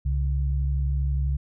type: tone pair together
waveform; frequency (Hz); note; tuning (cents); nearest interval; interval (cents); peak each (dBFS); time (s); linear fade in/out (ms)
sine; 67 / 139.29; C2 / C#3; +42 / +9; octave + minor second; 1267; -22 / -29; 0.05-1.37; 10
effects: none